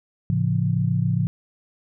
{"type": "chord", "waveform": "sine", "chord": "A augmented", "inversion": "none", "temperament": "just", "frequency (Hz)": [110, 137.5, 171.88], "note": ["A2", "C#3", "E#3"], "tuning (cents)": [0, -14, -27], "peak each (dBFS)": -23, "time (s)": [0.3, 1.27], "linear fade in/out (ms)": 0, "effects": []}